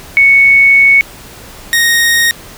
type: tone pair in turn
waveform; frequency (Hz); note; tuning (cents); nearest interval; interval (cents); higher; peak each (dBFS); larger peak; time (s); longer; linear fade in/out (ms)
sine / sawtooth; 2217 / 1864.3; C#7 / A#6; 0 / 0; minor third; 300; first; -3 / -4; first; 0.17-1.01 / 1.73-2.31; first; 0
effects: pink hiss -33 dBFS RMS until 2.57 s